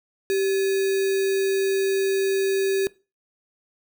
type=tone with sample-and-hold; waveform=sine; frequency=388.4 Hz; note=G4; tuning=16 cents flat; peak=-19 dBFS; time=0.3-2.87 s; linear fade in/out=0 ms; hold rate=2100 Hz; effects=noise-tail reverb RT60 0.3 s tail -21 dB re dry